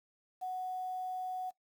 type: tone with quantisation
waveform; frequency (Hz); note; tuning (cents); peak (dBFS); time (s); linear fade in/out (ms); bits
sine; 740; F#5; 0; -35; 0.41-1.51; 20; 10
effects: noise-tail reverb RT60 0.1 s tail -18 dB re dry